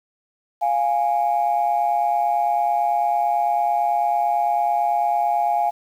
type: tone pair together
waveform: sine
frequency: 698.5 / 827.5 Hz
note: F5 / G#5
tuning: 0 / -6 cents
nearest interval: minor third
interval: 294 cents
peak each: -19 dBFS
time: 0.61-5.71 s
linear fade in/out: 20 ms
effects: tanh soft clip ceiling -11 dBFS + 8-bit